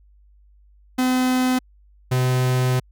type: tone pair in turn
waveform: 45% pulse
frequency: 254.9 / 127.45 Hz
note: C4 / C3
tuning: -45 / -45 cents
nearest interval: octave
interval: 1200 cents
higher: first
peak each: -17 dBFS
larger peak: neither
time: 0.98-1.59 / 2.11-2.8 s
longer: second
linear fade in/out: 10 ms
effects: added 50 Hz sine -50 dBFS peak until 2.91 s